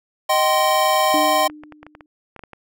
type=chord; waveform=square; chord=C minor; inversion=first; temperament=equal with one note detuned; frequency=622.3 / 770.1 / 1046.5 Hz; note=Eb5 / G5 / C6; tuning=0 / -31 / 0 cents; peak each=-20 dBFS; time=0.29-1.48 s; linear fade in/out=10 ms
type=tone with exponential decay; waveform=sine; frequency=302 Hz; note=D4; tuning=48 cents sharp; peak=-19 dBFS; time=1.14-2.06 s; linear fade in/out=1 ms; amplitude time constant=200 ms
type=clicks; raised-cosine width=0.5 ms; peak=-24 dBFS; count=11; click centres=1.499 / 1.636 / 1.723 / 1.83 / 1.866 / 1.951 / 2.008 / 2.363 / 2.393 / 2.437 / 2.533 s
effects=none